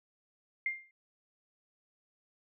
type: tone with exponential decay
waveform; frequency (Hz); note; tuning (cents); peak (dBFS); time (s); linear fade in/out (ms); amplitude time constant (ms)
sine; 2109; C7; +13; -27; 0.66-0.91; 2; 53
effects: none